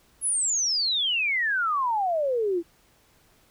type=exponential sweep; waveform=sine; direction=down; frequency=10950 to 325.9 Hz; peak=-22 dBFS; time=0.21-2.63 s; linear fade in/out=50 ms; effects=pink hiss -61 dBFS RMS until 3.5 s